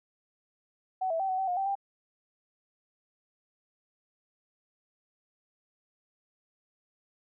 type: tone with pitch steps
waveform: sine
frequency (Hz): 751 / 655 / 771 / 749 / 767 / 716 / 777 / 792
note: F#5 / E5 / G5 / F#5 / G5 / F5 / G5 / G5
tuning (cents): +26 / -11 / -29 / +21 / -38 / +43 / -16 / +18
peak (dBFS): -27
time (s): 1.01-1.754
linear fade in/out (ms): 10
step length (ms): 93
effects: none